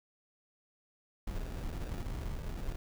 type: noise with sample-and-hold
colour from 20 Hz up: brown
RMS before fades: -38 dBFS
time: 1.27-2.76 s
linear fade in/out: 5 ms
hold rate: 1050 Hz
effects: none